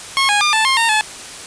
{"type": "tone with pitch steps", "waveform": "15% pulse", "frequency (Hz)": [1086, 825, 1204, 879, 1064, 918, 861], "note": ["C#6", "G#5", "D6", "A5", "C6", "A#5", "A5"], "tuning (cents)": [-36, -12, 43, -2, 29, -27, -38], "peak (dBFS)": -6, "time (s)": [0.17, 1.01], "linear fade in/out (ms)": 0, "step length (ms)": 120, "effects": ["white hiss -32 dBFS RMS until 1.46 s", "resampled to 22050 Hz"]}